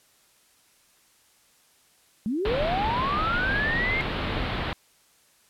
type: linear sweep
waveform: sine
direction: up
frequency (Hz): 197.5 to 2153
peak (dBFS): -24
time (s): 2.26-4.01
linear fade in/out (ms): 0
type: low-pass noise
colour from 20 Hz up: pink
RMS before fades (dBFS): -29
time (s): 2.45-4.73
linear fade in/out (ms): 2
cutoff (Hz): 4000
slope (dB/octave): 48
effects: white hiss -61 dBFS RMS until 5.49 s + low-pass 12000 Hz 12 dB/octave